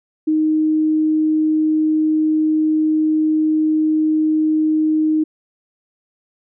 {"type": "tone", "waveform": "sine", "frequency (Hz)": 311.1, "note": "D#4", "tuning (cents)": 0, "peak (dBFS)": -13, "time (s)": [0.27, 5.24], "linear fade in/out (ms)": 10, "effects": []}